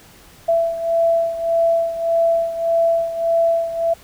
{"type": "beating tone pair", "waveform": "sine", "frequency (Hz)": [667, 668.7], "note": ["E5", "E5"], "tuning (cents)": [20, 25], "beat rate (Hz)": 1.7, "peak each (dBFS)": [-16, -21], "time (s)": [0.48, 3.94], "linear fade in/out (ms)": 10, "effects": ["pink hiss -46 dBFS RMS until 4.03 s"]}